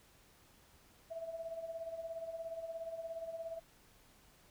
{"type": "tone with tremolo", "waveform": "sine", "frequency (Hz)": 659.3, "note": "E5", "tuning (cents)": 0, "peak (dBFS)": -38, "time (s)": [1.1, 3.6], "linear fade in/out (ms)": 20, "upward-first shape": "sine", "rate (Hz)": 17, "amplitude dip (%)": 65, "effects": ["pink hiss -65 dBFS RMS until 4.5 s"]}